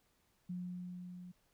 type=tone with level ramp; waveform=sine; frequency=179.2 Hz; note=F3; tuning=45 cents sharp; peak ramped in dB=-38 to -48 dBFS; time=0.49-1.32 s; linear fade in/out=10 ms; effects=pink hiss -75 dBFS RMS until 1.53 s